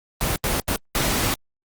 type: noise bursts at uneven times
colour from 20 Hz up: pink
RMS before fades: -22 dBFS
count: 4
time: 0.21-0.36 / 0.44-0.6 / 0.68-0.76 / 0.95-1.34 s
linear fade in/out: 0 ms
effects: Opus 24 kbps